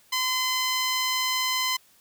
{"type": "tone", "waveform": "10% pulse", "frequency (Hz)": 1025, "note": "C6", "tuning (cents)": -36, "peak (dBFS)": -15, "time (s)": [0.12, 1.77], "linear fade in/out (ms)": 10, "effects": ["white hiss -59 dBFS RMS until 2 s"]}